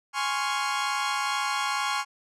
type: chord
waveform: sawtooth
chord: Db major seventh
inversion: second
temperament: equal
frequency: 830.6 / 1046.5 / 1108.7 / 1396.9 Hz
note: Ab5 / C6 / Db6 / F6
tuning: 0 / 0 / 0 / 0 cents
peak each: -27 / -29 / -26 / -29 dBFS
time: 0.13-2.05 s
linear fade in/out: 50 ms
effects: low-pass 8000 Hz 12 dB/octave